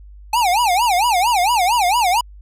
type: tone with vibrato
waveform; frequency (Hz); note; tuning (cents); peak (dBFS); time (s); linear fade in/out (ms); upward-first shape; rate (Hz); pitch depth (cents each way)
square; 830.6; G#5; 0; -14; 0.33-2.21; 5; sine; 4.4; 290
effects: added 50 Hz sine -37 dBFS peak until 2.41 s + resampled to 32000 Hz

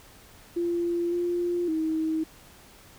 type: tone with pitch steps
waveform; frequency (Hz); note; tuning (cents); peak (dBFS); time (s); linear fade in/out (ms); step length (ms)
sine; 344.2 / 349.7 / 317.8; F4 / F4 / D#4; -25 / +2 / +37; -24; 0.56-2.24; 10; 560
effects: pink hiss -52 dBFS RMS until 2.98 s

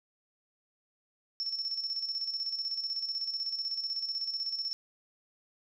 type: tone with tremolo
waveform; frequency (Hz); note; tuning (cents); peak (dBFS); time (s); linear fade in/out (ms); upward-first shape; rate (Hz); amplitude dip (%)
sine; 5400; E8; +41; -30; 1.4-4.73; 0; square; 16; 55
effects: none

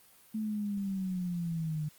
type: linear sweep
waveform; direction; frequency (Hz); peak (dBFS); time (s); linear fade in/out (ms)
sine; down; 220 to 149.7; -31; 0.34-1.89; 10
effects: white hiss -60 dBFS RMS until 1.98 s + Opus 32 kbps

